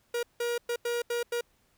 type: tone bursts at uneven times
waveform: 45% pulse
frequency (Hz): 476.1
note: A#4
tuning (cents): +37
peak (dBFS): -28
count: 6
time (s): 0.14-0.23 / 0.4-0.58 / 0.69-0.76 / 0.85-1.02 / 1.1-1.23 / 1.32-1.41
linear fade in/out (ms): 5
effects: pink hiss -69 dBFS RMS until 1.77 s